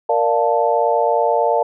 sine chord, Bb major seventh, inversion none, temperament equal with one note detuned, 466.2 / 589.4 / 698.5 / 880 Hz, Bb4 / D5 / F5 / A5, 0 / +6 / 0 / 0 cents, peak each -19 dBFS, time 0.09-1.63 s, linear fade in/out 5 ms, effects none

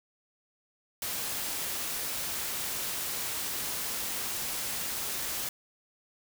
white noise, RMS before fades -34 dBFS, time 1.02-5.49 s, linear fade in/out 2 ms, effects none

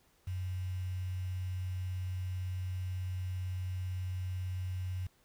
sine tone with quantisation, 91.8 Hz, F#2, 13 cents flat, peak -34 dBFS, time 0.27-5.07 s, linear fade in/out 5 ms, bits 9, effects pink hiss -69 dBFS RMS until 5.24 s

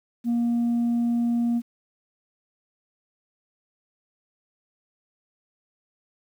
sine tone, 236.3 Hz, A#3, 24 cents sharp, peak -18 dBFS, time 0.24-1.62 s, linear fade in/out 50 ms, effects tanh soft clip ceiling -19 dBFS + 9-bit

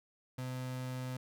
35% pulse tone, 127.8 Hz, C3, 40 cents flat, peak -36 dBFS, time 0.38-1.17 s, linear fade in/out 5 ms, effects none

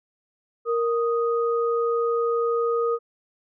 sine tone pair together, 466.2 / 1244.5 Hz, A#4 / D#6, 0 / 0 cents, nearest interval octave + perfect fourth, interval 1700 cents, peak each -21 / -27 dBFS, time 0.65-2.99 s, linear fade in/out 50 ms, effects none

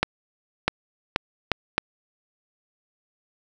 accelerating click train, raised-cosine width 0.3 ms, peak -3 dBFS, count 5, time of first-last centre 0.03-1.78 s, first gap 650 ms, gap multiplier 0.74, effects none

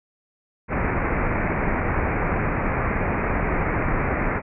pink low-pass noise, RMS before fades -23 dBFS, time 0.68-4.42 s, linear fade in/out 50 ms, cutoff 2400 Hz, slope 96 dB/octave, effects none

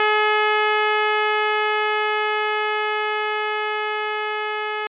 10% pulse tone with level ramp, 425.3 Hz, G#4, 41 cents sharp, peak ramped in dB -7 to -15 dBFS, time 0-4.87 s, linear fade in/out 2 ms, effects resampled to 8000 Hz

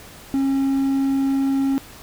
triangle tone, 271.7 Hz, C#4, 35 cents flat, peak -15 dBFS, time 0.34-1.78 s, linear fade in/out 0 ms, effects pink hiss -42 dBFS RMS until 2.02 s

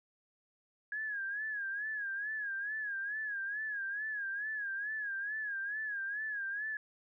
sine tone with vibrato, 1661.2 Hz, G#6, in tune, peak -35 dBFS, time 0.92-6.77 s, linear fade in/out 2 ms, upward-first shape sine, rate 2.3 Hz, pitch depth 96 cents each way, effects none

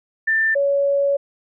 sine tone pair in turn, 1782 / 561.3 Hz, A6 / C#5, +22 / +22 cents, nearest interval octave + minor sixth, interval 2000 cents, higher first, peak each -15 dBFS, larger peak neither, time 0.27-0.55 / 0.55-1.17 s, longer second, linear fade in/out 10 ms, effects none

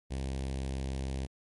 sawtooth tone with notch filter, 66.6 Hz, C2, 31 cents sharp, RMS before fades -35 dBFS, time 0.1-1.27 s, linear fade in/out 20 ms, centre 1300 Hz, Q 0.98, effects MP3 48 kbps

